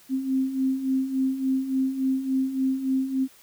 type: beating tone pair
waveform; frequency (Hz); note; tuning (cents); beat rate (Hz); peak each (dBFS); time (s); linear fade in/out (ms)
sine; 261.6 / 265.1; C4 / C4; 0 / +23; 3.5; -29 / -23; 0.09-3.28; 50
effects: white hiss -54 dBFS RMS until 3.42 s